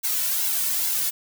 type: noise with flanger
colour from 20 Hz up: blue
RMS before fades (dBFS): -24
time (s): 0.03-1.11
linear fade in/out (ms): 20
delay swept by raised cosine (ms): 1.6 to 2.49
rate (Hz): 2.4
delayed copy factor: -0.95
effects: none